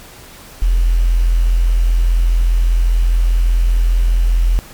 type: tone with quantisation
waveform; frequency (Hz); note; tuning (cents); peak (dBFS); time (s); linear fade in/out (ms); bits
sine; 42.49; F1; -47; -9; 0.62-4.59; 0; 6
effects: pink hiss -38 dBFS RMS until 4.73 s + MP3 96 kbps